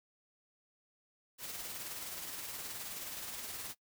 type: noise with tremolo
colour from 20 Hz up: white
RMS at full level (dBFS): -42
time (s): 1.38-3.75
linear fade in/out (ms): 50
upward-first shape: sine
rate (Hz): 19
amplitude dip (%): 35
effects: noise-tail reverb RT60 0.1 s tail -21 dB re dry